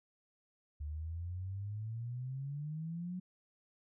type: exponential sweep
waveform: sine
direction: up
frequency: 72.8 to 185 Hz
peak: -38 dBFS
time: 0.8-3.2 s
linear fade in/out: 10 ms
effects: none